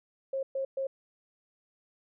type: tone bursts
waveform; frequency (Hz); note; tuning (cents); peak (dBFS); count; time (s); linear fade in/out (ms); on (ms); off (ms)
sine; 538; C5; +48; -29; 3; 0.33-0.87; 5; 100; 120
effects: none